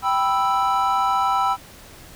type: chord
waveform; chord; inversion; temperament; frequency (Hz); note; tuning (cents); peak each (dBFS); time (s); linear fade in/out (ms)
triangle; E minor; first; equal; 784 / 987.8 / 1318.5; G5 / B5 / E6; 0 / 0 / 0; -20; 0.02-1.57; 50
effects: pink hiss -44 dBFS RMS until 2.15 s